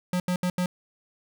square tone bursts at uneven times, 180 Hz, F#3, 47 cents flat, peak -24 dBFS, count 4, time 0.13-0.2 / 0.28-0.36 / 0.43-0.5 / 0.58-0.66 s, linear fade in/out 2 ms, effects none

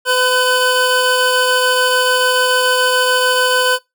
25% pulse tone pair together, 505.3 / 1509 Hz, B4 / F#6, +40 / +34 cents, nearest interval octave + perfect fifth, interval 1894 cents, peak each -11 dBFS, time 0.05-3.79 s, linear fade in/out 50 ms, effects noise-tail reverb RT60 0.2 s tail -23 dB re dry

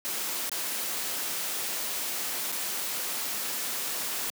white noise with dropouts, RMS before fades -32 dBFS, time 0.05-4.3 s, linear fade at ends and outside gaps 0 ms, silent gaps 0.494-0.517 / 2.519-2.524 s, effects high-pass 200 Hz 12 dB/octave

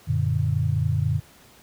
sine chord, Gb augmented, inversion none, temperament equal, 92.5 / 116.54 / 146.83 Hz, Gb2 / Bb2 / D3, 0 / 0 / 0 cents, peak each -24 dBFS, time 0.07-1.2 s, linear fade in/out 20 ms, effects pink hiss -52 dBFS RMS until 1.62 s + high-pass 60 Hz 12 dB/octave

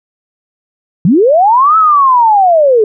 sine linear two-way sweep, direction up then down, 146.7 to 1318.5 to 411.4 Hz, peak -4 dBFS, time 1.05-2.84 s, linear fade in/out 2 ms, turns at 1.77 s, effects none

